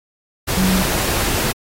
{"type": "tone in noise", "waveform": "sine", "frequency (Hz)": 187.7, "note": "F#3", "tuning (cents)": 25, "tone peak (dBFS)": -15, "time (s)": [0.56, 0.83], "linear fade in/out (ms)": 20, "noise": "pink", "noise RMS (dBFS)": -20, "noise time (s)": [0.47, 1.53], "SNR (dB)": 2, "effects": ["AAC 48 kbps"]}